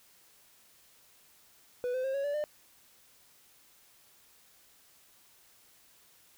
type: tone with pitch steps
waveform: triangle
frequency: 493.9 / 513.4 / 533.6 / 554.7 / 576.6 / 599.3 Hz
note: B4 / C5 / C5 / C#5 / D5 / D5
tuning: 0 / -33 / +34 / +1 / -32 / +35 cents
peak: -28 dBFS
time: 1.84-2.44 s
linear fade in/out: 0 ms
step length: 100 ms
effects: white hiss -62 dBFS RMS until 6.37 s